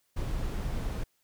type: noise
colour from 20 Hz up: brown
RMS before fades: -32 dBFS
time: 0.16-1.04 s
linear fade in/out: 10 ms
effects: white hiss -73 dBFS RMS until 1.23 s